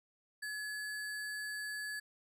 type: tone with sample-and-hold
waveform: sine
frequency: 1702 Hz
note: G#6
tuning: 42 cents sharp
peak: -38 dBFS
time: 0.42-2 s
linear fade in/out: 10 ms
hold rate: 6300 Hz
effects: resampled to 32000 Hz